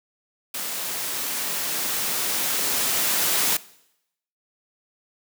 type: noise with level ramp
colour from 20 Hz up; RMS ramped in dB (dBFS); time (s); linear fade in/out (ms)
white; -30 to -21; 0.54-3.57; 5
effects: noise-tail reverb RT60 0.8 s tail -20 dB re dry + high-pass 150 Hz 12 dB/octave